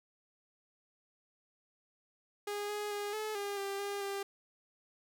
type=tone with pitch steps; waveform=sawtooth; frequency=410.9 / 416.4 / 410.3 / 430.5 / 403.9 / 395.8 / 403 / 396.9 Hz; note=G#4 / G#4 / G#4 / A4 / G#4 / G4 / G4 / G4; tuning=-18 / +5 / -21 / -38 / -48 / +17 / +48 / +22 cents; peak=-32 dBFS; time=2.47-4.23 s; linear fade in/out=5 ms; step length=220 ms; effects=none